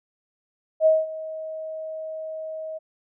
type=tone with ADSR envelope; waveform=sine; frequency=633 Hz; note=D#5; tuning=30 cents sharp; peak=-12 dBFS; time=0.8-2.79 s; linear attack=60 ms; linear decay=200 ms; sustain=-18 dB; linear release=20 ms; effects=none